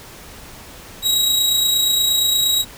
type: tone with amplitude modulation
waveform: sawtooth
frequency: 3834 Hz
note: A#7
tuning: 48 cents sharp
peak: -10 dBFS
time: 1.02-2.65 s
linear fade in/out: 50 ms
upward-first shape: sine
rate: 28.5 Hz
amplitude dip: 35%
effects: pink hiss -39 dBFS RMS until 2.77 s